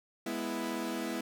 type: chord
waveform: sawtooth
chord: E major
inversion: first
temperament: equal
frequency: 207.7 / 246.9 / 329.6 Hz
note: G#3 / B3 / E4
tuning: 0 / 0 / 0 cents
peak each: -36 / -34 / -33 dBFS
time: 0.26-1.21 s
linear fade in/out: 5 ms
effects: none